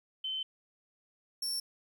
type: tone pair in turn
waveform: sine / sawtooth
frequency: 3072 / 5442 Hz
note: G7 / F8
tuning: -36 / -46 cents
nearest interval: minor seventh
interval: 990 cents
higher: second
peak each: -33 / -30 dBFS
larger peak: second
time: 0.24-0.43 / 1.42-1.6 s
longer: first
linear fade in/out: 5 ms
effects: 12-bit